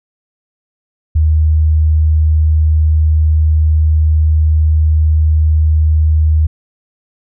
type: tone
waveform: sine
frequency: 77.78 Hz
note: D#2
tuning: in tune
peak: -7 dBFS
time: 1.15-6.47 s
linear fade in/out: 10 ms
effects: none